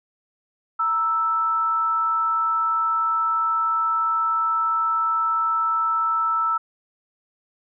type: tone pair together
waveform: sine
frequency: 932.3 / 1318.5 Hz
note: A#5 / E6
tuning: 0 / 0 cents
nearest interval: tritone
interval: 600 cents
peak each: -29 / -19 dBFS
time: 0.79-6.58 s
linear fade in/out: 10 ms
effects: none